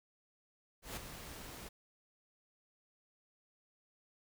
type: noise with ADSR envelope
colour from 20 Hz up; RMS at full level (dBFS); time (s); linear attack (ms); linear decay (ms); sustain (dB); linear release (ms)
pink; -41; 0.82-1.69; 150; 6; -8; 12
effects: none